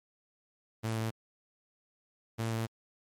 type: tone pair in turn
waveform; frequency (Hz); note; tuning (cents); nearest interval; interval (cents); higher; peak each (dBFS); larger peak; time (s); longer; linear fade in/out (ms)
sawtooth; 111.8 / 113.23; A2 / A#2; +28 / -50; unison; 22; second; -27; neither; 0.83-1.11 / 2.38-2.67; second; 20
effects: MP3 64 kbps